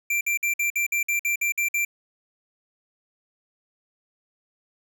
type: tone bursts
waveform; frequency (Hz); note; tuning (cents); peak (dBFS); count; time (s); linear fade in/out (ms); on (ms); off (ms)
square; 2357; D7; +6; -22; 11; 0.1-1.85; 5; 110; 54
effects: none